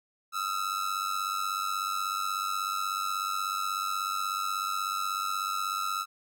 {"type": "ring-modulated tone", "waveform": "45% pulse", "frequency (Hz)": 1311, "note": "E6", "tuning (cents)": -10, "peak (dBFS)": -26, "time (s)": [0.32, 6.06], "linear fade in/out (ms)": 50, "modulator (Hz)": 48.2, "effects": []}